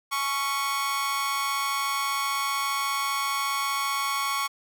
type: tone with amplitude modulation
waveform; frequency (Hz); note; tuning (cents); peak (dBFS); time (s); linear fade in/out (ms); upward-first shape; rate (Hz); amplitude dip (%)
sawtooth; 1108.7; C#6; 0; -18; 0.11-4.48; 20; sine; 265; 75
effects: none